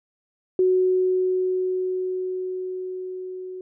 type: tone with level ramp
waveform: sine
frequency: 370 Hz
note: F#4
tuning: in tune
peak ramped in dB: -15 to -32 dBFS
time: 0.59-3.61 s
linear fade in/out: 2 ms
effects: none